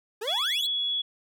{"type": "exponential sweep", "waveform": "40% pulse", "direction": "up", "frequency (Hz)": [398.2, 4435], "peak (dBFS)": -30, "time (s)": [0.21, 0.67], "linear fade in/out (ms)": 10}
{"type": "tone", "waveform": "sine", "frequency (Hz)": 3374, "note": "G#7", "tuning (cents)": 27, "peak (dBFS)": -25, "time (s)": [0.27, 1.02], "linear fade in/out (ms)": 10}
{"effects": []}